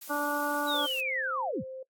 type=noise; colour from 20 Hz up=blue; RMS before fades=-43 dBFS; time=0.01-1.01 s; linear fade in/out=10 ms
type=harmonic tone; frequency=291.4 Hz; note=D4; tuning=13 cents flat; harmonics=1 / 2 / 3 / 4 / 5; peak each=-34 / -34 / -34 / -34 / -34 dBFS; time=0.09-0.87 s; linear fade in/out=20 ms
type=linear sweep; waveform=sine; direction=down; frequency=3951 to 55 Hz; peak=-29 dBFS; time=0.66-1.64 s; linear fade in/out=50 ms
type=tone; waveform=sine; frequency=523.3 Hz; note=C5; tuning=in tune; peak=-38 dBFS; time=0.74-1.83 s; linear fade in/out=5 ms
effects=noise-tail reverb RT60 0.1 s tail -20 dB re dry + AAC 64 kbps